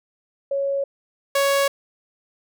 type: tone pair in turn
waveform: sine / sawtooth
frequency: 554.4 / 556.4 Hz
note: C#5 / C#5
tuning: 0 / +6 cents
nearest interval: unison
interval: 6 cents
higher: second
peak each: -20 / -13 dBFS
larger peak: second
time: 0.51-0.84 / 1.35-1.68 s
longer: neither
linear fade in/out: 5 ms
effects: none